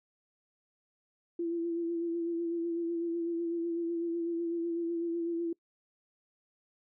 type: tone with vibrato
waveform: sine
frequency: 337.7 Hz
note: E4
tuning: 42 cents sharp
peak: -30 dBFS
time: 1.39-5.53 s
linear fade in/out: 5 ms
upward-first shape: sine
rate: 8 Hz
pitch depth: 28 cents each way
effects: noise-tail reverb RT60 0.1 s tail -24 dB re dry